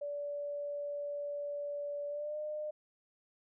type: tone with pitch glide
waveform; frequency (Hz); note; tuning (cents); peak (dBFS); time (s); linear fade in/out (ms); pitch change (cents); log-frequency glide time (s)
sine; 578 to 605.3; D5 to D#5; -28 to -48; -36; 0.01-2.71; 10; +80; 2.08-2.37
effects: none